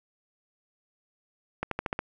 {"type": "accelerating click train", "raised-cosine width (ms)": 0.5, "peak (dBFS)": -14, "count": 6, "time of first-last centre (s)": [1.63, 1.991], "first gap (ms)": 83, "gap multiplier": 0.93, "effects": []}